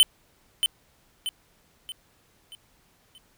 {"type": "tone with echo", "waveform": "square", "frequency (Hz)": 3053, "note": "G7", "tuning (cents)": -46, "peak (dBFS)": -13, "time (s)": [0, 0.03], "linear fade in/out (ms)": 0, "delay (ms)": 630, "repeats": 5, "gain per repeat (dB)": -7, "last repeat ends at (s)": 3.18, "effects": ["pink hiss -63 dBFS RMS until 3.37 s"]}